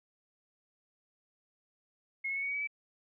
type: tone with pitch steps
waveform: sine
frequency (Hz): 2165 / 2188 / 2210 / 2234 / 2257 / 2281 / 2304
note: C#7 / C#7 / C#7 / C#7 / C#7 / C#7 / D7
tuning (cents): -41 / -23 / -6 / +13 / +31 / +49 / -34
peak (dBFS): -32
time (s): 2.24-2.674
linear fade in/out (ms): 10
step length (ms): 62
effects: none